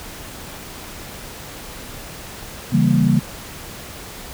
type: chord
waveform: sine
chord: C# diminished seventh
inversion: none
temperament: equal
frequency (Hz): 138.59 / 164.81 / 196 / 233.1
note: C#3 / E3 / G3 / Bb3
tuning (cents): 0 / 0 / 0 / 0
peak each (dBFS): -18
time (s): 2.72-3.2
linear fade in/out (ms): 10
effects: pink hiss -35 dBFS RMS until 4.33 s